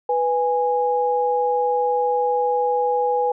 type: tone pair together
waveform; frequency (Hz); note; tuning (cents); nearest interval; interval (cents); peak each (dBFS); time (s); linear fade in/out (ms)
sine; 493.9 / 826.3; B4 / G#5; 0 / -9; major sixth; 891; -20; 0.09-3.32; 5
effects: none